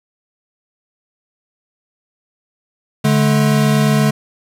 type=tone pair together; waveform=square; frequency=145.6 / 214.2 Hz; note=D3 / A3; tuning=-15 / -46 cents; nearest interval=perfect fifth; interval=669 cents; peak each=-14 / -15 dBFS; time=3.04-4.11 s; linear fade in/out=10 ms; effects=resampled to 32000 Hz + 7-bit